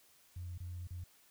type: tone with dropouts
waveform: sine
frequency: 88.4 Hz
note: F2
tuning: 22 cents sharp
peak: -40 dBFS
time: 0.36-1.04 s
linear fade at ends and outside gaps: 5 ms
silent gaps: 0.579-0.602 / 0.873-0.906 s
effects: tanh soft clip ceiling -36 dBFS + white hiss -66 dBFS RMS until 1.3 s